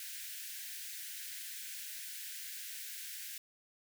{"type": "high-pass noise", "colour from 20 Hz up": "white", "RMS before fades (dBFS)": -45, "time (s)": [0, 3.38], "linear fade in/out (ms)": 2, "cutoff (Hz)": 1500, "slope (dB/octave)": 96, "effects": []}